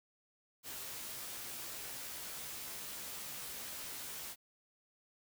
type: noise with comb filter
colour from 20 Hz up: white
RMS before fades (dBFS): -45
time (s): 0.63-4.36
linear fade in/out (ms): 50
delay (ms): 15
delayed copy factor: +0.6
effects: none